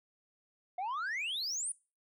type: exponential sweep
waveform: sine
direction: up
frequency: 698.5 to 9900 Hz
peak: -31 dBFS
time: 0.78-1.72 s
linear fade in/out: 5 ms
effects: noise-tail reverb RT60 0.3 s tail -23 dB re dry + tanh soft clip ceiling -33 dBFS